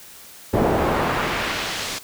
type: noise with band-pass filter sweep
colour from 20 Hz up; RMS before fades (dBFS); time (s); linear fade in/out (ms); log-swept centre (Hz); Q
brown; -22; 0.53-1.99; 10; 460 to 6300; 0.77
effects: white hiss -43 dBFS RMS until 2.03 s